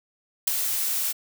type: noise with ADSR envelope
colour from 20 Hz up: blue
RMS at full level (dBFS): -17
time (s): 0.47-1.13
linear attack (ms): 9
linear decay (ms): 4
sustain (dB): -9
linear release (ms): 20
effects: none